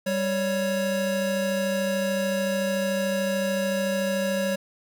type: tone pair together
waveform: square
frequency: 196 / 554.4 Hz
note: G3 / C#5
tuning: 0 / 0 cents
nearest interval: octave + tritone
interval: 1800 cents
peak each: -28 / -26 dBFS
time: 0.06-4.56 s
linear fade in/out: 10 ms
effects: none